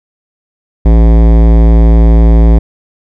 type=tone with hard clipping; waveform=sine; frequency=56 Hz; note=A1; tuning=31 cents sharp; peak=-4 dBFS; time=0.85-2.59 s; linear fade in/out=10 ms; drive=18 dB; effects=none